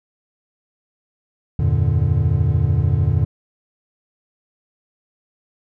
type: chord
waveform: triangle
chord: E half-diminished seventh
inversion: none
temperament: equal with one note detuned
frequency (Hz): 82.41 / 95.76 / 116.54 / 146.83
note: E2 / G2 / Bb2 / D3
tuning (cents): 0 / -40 / 0 / 0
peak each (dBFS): -18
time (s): 1.59-3.25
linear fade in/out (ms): 5
effects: none